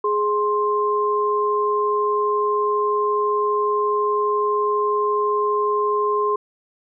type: tone pair together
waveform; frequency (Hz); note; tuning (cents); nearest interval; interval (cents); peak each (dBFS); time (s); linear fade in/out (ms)
sine; 417.5 / 1052; G#4 / C6; +9 / +9; octave + major third; 1600; -20; 0.04-6.36; 5
effects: none